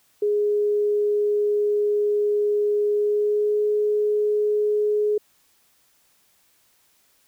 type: tone with pitch glide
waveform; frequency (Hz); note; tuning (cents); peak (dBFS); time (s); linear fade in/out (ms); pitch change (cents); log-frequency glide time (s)
sine; 415.3 to 419.9; G#4 to G#4; 0 to +19; -18; 0.22-5.18; 5; +19; 2.92-3.64
effects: white hiss -62 dBFS RMS until 7.27 s